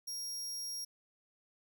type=tone; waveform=sawtooth; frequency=5600 Hz; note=F8; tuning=4 cents sharp; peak=-36 dBFS; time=0.07-0.85 s; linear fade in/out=10 ms; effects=none